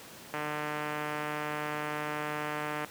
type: click train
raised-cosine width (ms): 0.5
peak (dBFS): -19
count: 377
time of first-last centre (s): 0.34-2.847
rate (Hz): 150
effects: pink hiss -48 dBFS RMS until 2.9 s + high-pass 150 Hz 12 dB/octave